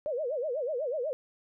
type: tone with vibrato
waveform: sine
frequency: 549 Hz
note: C#5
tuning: 17 cents flat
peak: -29 dBFS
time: 0.06-1.13 s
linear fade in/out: 0 ms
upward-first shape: sine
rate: 8.1 Hz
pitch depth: 260 cents each way
effects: none